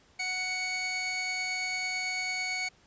sawtooth tone pair together, 740 / 2229 Hz, F#5 / C#7, 0 / +9 cents, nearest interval octave + perfect fifth, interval 1909 cents, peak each -36 / -27 dBFS, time 0.19-2.69 s, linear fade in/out 10 ms, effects pink hiss -62 dBFS RMS until 2.86 s + resampled to 16000 Hz

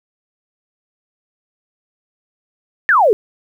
sine exponential sweep, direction down, 1864.7 to 384.8 Hz, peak -8 dBFS, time 2.89-3.13 s, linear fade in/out 0 ms, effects 8-bit

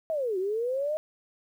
sine linear two-way sweep, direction down then up, 660 to 361.2 to 628 Hz, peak -26 dBFS, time 0.1-0.97 s, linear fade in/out 0 ms, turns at 0.38 s, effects 10-bit

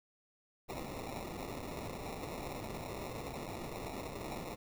violet noise with sample-and-hold, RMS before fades -43 dBFS, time 0.68-4.56 s, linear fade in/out 20 ms, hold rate 1575 Hz, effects none

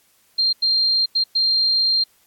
sine tone bursts at uneven times, 4186 Hz, C8, in tune, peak -15 dBFS, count 4, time 0.38-0.53 / 0.62-1.06 / 1.15-1.24 / 1.35-2.04 s, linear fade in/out 10 ms, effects white hiss -59 dBFS RMS until 2.26 s + AAC 64 kbps

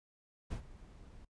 brown noise with ADSR envelope, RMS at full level -37 dBFS, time 0.5-1.25 s, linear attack 17 ms, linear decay 94 ms, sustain -17 dB, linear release 7 ms, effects noise-tail reverb RT60 0.1 s tail -23 dB re dry + resampled to 22050 Hz

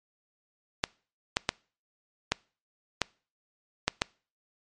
clicks, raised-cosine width 0.2 ms, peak -6 dBFS, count 7, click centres 0.839 / 1.369 / 1.491 / 2.32 / 3.017 / 3.88 / 4.019 s, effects noise-tail reverb RT60 0.4 s tail -25 dB re dry + MP3 48 kbps

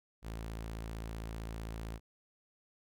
sawtooth tone, 55.5 Hz, A1, 16 cents sharp, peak -36 dBFS, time 0.22-2 s, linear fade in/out 50 ms, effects none

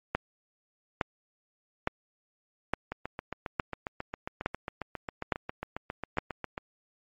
two click trains, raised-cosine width 0.5 ms, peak -11 / -19 dBFS, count 8 / 28, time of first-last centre 0.15-6.184 / 2.92-6.579 s, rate 1.16 / 7.38 Hz, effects MP3 48 kbps

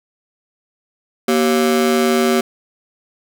35% pulse ring-modulated tone, 311.1 Hz, D#4, in tune, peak -8 dBFS, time 1.28-2.41 s, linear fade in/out 5 ms, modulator 73.8 Hz, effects none

